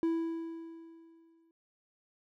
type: tone with exponential decay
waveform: triangle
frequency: 329.7 Hz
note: E4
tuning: in tune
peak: -24 dBFS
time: 0.03-1.51 s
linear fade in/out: 1 ms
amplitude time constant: 320 ms
effects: none